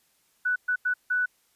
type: tone bursts at uneven times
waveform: sine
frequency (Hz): 1485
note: F#6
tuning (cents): +6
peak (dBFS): -22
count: 4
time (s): 0.45-0.56 / 0.68-0.76 / 0.85-0.94 / 1.1-1.26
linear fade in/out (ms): 10
effects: white hiss -67 dBFS RMS until 1.55 s + resampled to 32000 Hz